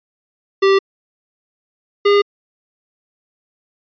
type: tone pair in turn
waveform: square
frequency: 390.2 / 406.2 Hz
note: G4 / G#4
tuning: -8 / -38 cents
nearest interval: minor second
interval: 70 cents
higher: second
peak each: -10 dBFS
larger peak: neither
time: 0.62-0.79 / 2.05-2.22 s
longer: neither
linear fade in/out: 10 ms
effects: resampled to 11025 Hz